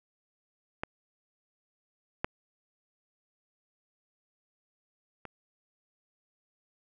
clicks, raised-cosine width 0.5 ms, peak -17 / -13 / -26 dBFS, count 3, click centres 0.835 / 2.245 / 5.253 s, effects none

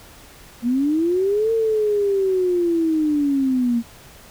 sine linear two-way sweep, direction up then down, 229.1 to 455 to 229.1 Hz, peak -16 dBFS, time 0.62-3.83 s, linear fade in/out 50 ms, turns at 1.52 s, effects pink hiss -45 dBFS RMS until 4.3 s

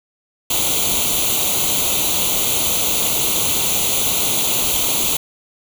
white noise with comb filter, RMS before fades -18 dBFS, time 0.5-5.17 s, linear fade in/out 5 ms, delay 0.29 ms, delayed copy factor +0.85, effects none

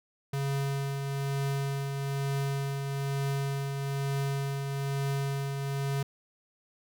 square tone with tremolo, 138.59 Hz, C#3, in tune, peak -28 dBFS, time 0.33-6.03 s, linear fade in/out 5 ms, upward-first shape triangle, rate 1.1 Hz, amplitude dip 40%, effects none

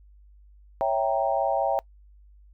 sine chord, C# diminished seventh, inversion none, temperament equal, 554.4 / 659.3 / 784 / 932.3 Hz, C#5 / E5 / G5 / Bb5, 0 / 0 / 0 / 0 cents, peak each -27 / -26 / -26 / -31 dBFS, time 0.81-1.79 s, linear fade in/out 0 ms, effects noise-tail reverb RT60 0.1 s tail -24 dB re dry + added 50 Hz sine -50 dBFS peak until 2.53 s

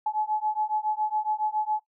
sine beating tone pair, 852 / 859.2 Hz, G#5 / A5, +44 / -41 cents, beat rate 7.2 Hz, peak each -28 / -28 dBFS, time 0.06-1.8 s, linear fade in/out 5 ms, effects noise-tail reverb RT60 0.1 s tail -17 dB re dry

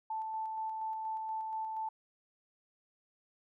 sine tone with tremolo, 880 Hz, A5, in tune, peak -34 dBFS, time 0.1-1.89 s, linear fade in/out 5 ms, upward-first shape square, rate 4.2 Hz, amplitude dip 25%, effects none

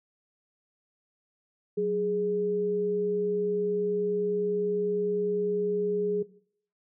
sine tone pair together, 185 / 415.3 Hz, F#3 / G#4, 0 / 0 cents, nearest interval octave + major second, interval 1400 cents, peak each -33 / -25 dBFS, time 1.77-6.23 s, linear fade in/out 10 ms, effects noise-tail reverb RT60 0.6 s tail -19 dB re dry

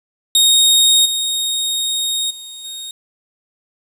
sawtooth tone with level steps, 3729 Hz, A#7, in tune, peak -6 / -14 / -28 / -24 dBFS, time 0.35-2.91 s, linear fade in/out 2 ms, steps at 1.05 / 2.3 / 2.64 s, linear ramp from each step 10 ms, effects resampled to 32000 Hz + 8-bit

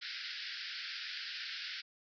white band-pass noise, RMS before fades -43 dBFS, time 0.01-1.82 s, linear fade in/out 20 ms, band 1400 to 5200 Hz, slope 96 dB/octave, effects none

